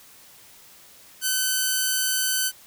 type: tone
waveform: 5% pulse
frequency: 1520 Hz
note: F#6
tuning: 46 cents sharp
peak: -10 dBFS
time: 1.21-2.52 s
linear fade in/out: 50 ms
effects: white hiss -50 dBFS RMS until 2.66 s